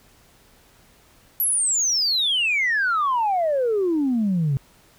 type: exponential sweep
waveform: sine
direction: down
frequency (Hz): 11940 to 131.8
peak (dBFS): -17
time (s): 1.4-4.57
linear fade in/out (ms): 0
effects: tanh soft clip ceiling -15 dBFS + pink hiss -55 dBFS RMS until 4.98 s